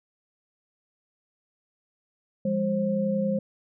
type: tone cluster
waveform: sine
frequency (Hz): 172.3 / 203.1 / 531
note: F3 / G#3 / C5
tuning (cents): -23 / -38 / +25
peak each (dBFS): -33 / -25 / -27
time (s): 2.45-3.39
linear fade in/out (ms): 5
effects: none